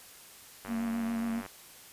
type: click train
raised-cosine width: 0.5 ms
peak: -27 dBFS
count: 79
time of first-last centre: 0.65-1.462 s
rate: 96 Hz
type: tone with vibrato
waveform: triangle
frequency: 230 Hz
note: A#3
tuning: 23 cents flat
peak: -28 dBFS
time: 0.67-1.43 s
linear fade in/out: 50 ms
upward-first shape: sine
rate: 7.3 Hz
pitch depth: 24 cents each way
effects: white hiss -52 dBFS RMS until 1.92 s + resampled to 32000 Hz